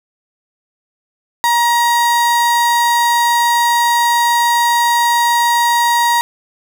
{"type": "tone", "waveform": "35% pulse", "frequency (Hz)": 947, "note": "A#5", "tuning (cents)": 27, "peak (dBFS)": -9, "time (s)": [1.44, 6.21], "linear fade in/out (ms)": 0, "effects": []}